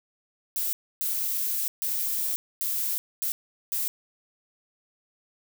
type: noise bursts at uneven times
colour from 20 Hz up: violet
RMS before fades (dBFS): -28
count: 6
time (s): 0.56-0.73 / 1.01-1.68 / 1.82-2.36 / 2.61-2.98 / 3.22-3.32 / 3.72-3.88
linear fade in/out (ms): 0
effects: none